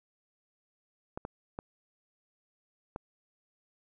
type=clicks; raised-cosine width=1 ms; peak=-23 dBFS; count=4; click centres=1.175 / 1.251 / 1.589 / 2.961 s; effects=none